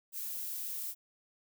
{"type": "noise", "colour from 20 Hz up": "violet", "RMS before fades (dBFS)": -39, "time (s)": [0.12, 0.95], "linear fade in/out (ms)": 50, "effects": []}